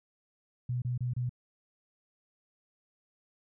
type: tone bursts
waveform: sine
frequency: 123.47 Hz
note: B2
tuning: in tune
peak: -29 dBFS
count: 4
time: 0.69-1.294 s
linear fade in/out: 5 ms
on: 130 ms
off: 28 ms
effects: none